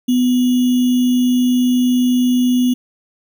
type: tone with sample-and-hold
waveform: sine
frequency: 249.2 Hz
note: B3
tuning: 16 cents sharp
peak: -11 dBFS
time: 0.08-2.74 s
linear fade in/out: 10 ms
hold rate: 3150 Hz
effects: none